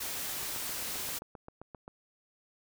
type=noise; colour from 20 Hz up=white; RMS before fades=-37 dBFS; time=0-1.19 s; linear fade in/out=10 ms
type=click train; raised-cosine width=1 ms; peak=-31 dBFS; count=12; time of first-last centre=0.43-1.879 s; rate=7.59 Hz
effects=none